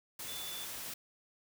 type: tone in noise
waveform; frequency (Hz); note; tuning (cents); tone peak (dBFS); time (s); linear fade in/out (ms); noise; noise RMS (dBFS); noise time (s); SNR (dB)
sine; 3485; A7; -17; -44; 0.28-0.65; 5; white; -43; 0.19-0.94; -4
effects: none